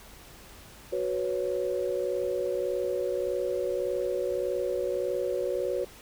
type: chord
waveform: sine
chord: F# suspended fourth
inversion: none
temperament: just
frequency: 370 / 493.3 / 555 Hz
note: F#4 / B4 / C#5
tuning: 0 / -2 / +2 cents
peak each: -31 dBFS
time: 0.92-5.85 s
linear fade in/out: 10 ms
effects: added 50 Hz sine -57 dBFS peak until 6.01 s + pink hiss -50 dBFS RMS until 6.01 s